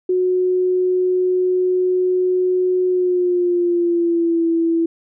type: tone with pitch glide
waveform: sine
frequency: 366.2 to 331.9 Hz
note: F#4 to E4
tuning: -18 to +12 cents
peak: -14 dBFS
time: 0.09-4.86 s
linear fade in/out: 5 ms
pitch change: -170 cents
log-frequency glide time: 2.87-4.47 s
effects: none